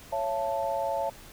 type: chord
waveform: sine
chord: A major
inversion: first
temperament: equal with one note detuned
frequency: 554.4 / 673.1 / 880 Hz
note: C#5 / E5 / A5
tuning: 0 / +36 / 0 cents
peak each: -31 dBFS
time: 0.12-1.1 s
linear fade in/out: 10 ms
effects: pink hiss -49 dBFS RMS until 1.32 s